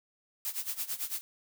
blue noise with tremolo, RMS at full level -33 dBFS, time 0.45-1.21 s, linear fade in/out 0 ms, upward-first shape sine, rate 9 Hz, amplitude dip 85%, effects none

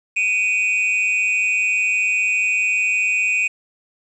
triangle tone with amplitude modulation, 2489 Hz, D#7, in tune, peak -11 dBFS, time 0.16-3.48 s, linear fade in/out 10 ms, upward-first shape sine, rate 205 Hz, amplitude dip 80%, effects resampled to 22050 Hz + 8-bit

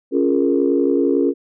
sine chord, Bb minor seventh, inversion first, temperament equal with one note detuned, 277.2 / 348.2 / 415.3 / 466.2 Hz, Db4 / F4 / Ab4 / Bb4, 0 / -5 / 0 / 0 cents, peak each -17 / -19 / -20 / -21 dBFS, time 0.11-1.34 s, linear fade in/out 50 ms, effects tanh soft clip ceiling -3 dBFS

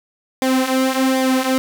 sawtooth tone with flanger, 261.6 Hz, C4, in tune, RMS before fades -17 dBFS, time 0.42-1.58 s, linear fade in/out 0 ms, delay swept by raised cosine 0.71 to 5.01 ms, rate 1.3 Hz, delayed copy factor -0.7, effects none

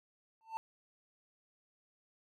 triangle tone with exponential growth, 893 Hz, A5, 25 cents sharp, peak -31 dBFS, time 0.41-0.57 s, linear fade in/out 0 ms, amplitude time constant 34 ms, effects none

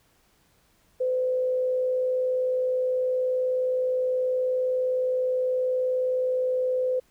sine tone with frequency modulation, 509 Hz, C5, 48 cents flat, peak -22 dBFS, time 1-7 s, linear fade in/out 10 ms, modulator 59.2 Hz, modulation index 0.22, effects pink hiss -64 dBFS RMS until 7.1 s

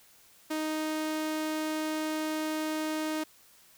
sawtooth tone, 311.1 Hz, D#4, in tune, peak -26 dBFS, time 0.5-3.24 s, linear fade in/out 10 ms, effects white hiss -59 dBFS RMS until 3.77 s

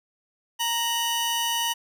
sawtooth tone pair together, 932.3 / 2960 Hz, A#5 / F#7, 0 / 0 cents, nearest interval octave + minor sixth, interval 2000 cents, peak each -23 dBFS, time 0.59-1.74 s, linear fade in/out 20 ms, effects none

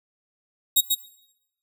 10% pulse tone with echo, 3780 Hz, A#7, 23 cents sharp, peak -7 dBFS, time 0.76-0.81 s, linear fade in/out 10 ms, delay 140 ms, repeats 1, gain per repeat -4 dB, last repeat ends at 0.95 s, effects noise-tail reverb RT60 0.8 s tail -17 dB re dry

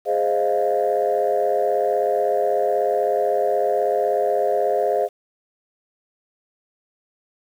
sine chord, F minor seventh, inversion first, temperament equal, 415.3 / 523.3 / 622.3 / 698.5 Hz, Ab4 / C5 / Eb5 / F5, 0 / 0 / 0 / 0 cents, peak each -22 dBFS, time 0.05-5.09 s, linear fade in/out 50 ms, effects tanh soft clip ceiling -10 dBFS + 8-bit

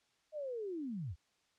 sine linear sweep, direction down, 630 to 63.6 Hz, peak -38 dBFS, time 0.32-1.16 s, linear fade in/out 50 ms, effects white hiss -75 dBFS RMS until 1.58 s + low-pass 6000 Hz 12 dB/octave

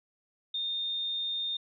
sine tone, 3646 Hz, A#7, 39 cents flat, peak -30 dBFS, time 0.54-1.57 s, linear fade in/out 5 ms, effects none

